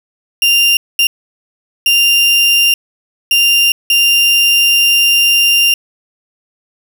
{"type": "tone bursts at uneven times", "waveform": "35% pulse", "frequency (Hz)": 2789, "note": "F7", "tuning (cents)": -3, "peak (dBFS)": -6, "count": 5, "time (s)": [[0.42, 0.77], [0.99, 1.07], [1.86, 2.74], [3.31, 3.72], [3.9, 5.74]], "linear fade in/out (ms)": 2, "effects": []}